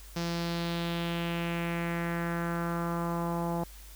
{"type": "tone with low-pass filter sweep", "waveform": "sawtooth", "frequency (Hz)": 170, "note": "F3", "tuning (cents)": -46, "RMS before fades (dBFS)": -32, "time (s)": [0.16, 3.64], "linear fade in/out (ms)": 5, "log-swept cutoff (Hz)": [5400, 830], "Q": 2.6, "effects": ["added 50 Hz sine -47 dBFS peak until 3.95 s", "white hiss -53 dBFS RMS until 3.95 s"]}